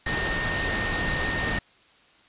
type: tone in noise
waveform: sine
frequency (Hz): 1837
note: A#6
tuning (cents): -26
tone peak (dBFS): -28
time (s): 0.06-1.59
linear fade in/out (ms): 5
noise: pink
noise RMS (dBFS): -28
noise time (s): 0.06-1.59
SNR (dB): -3
effects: white hiss -57 dBFS RMS until 2.28 s + resampled to 8000 Hz